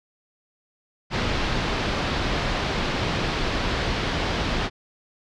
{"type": "low-pass noise", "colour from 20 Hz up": "pink", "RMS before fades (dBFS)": -25, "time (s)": [1.1, 4.7], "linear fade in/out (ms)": 50, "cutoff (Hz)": 4600, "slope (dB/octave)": 24, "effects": []}